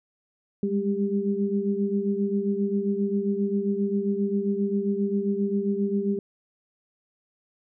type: tone cluster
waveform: sine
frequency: 198.3 / 205.8 / 397.1 Hz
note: G3 / G#3 / G4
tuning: +20 / -16 / +22 cents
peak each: -27 dBFS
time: 0.63-6.19 s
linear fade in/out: 2 ms
effects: none